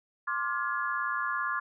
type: chord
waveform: sine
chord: D half-diminished seventh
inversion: third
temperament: just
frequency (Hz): 1057.2 / 1174.7 / 1409.6 / 1691.5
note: C6 / D6 / F6 / Ab6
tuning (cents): +18 / 0 / +16 / +31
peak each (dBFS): -34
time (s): 0.27-1.6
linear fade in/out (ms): 10
effects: none